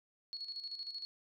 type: tone with tremolo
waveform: sine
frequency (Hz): 4352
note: C#8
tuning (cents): -33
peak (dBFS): -39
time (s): 0.33-1.05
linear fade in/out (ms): 0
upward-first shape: square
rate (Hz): 13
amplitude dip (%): 60
effects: none